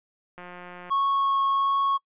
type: click train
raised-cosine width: 0.5 ms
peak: -27 dBFS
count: 93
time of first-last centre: 0.38-0.897 s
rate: 178 Hz
type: tone with vibrato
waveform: triangle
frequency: 1100 Hz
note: C#6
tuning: 14 cents flat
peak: -19 dBFS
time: 0.9-1.98 s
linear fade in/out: 20 ms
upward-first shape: triangle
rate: 1.4 Hz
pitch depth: 8 cents each way
effects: noise-tail reverb RT60 0.1 s tail -25 dB re dry + resampled to 8000 Hz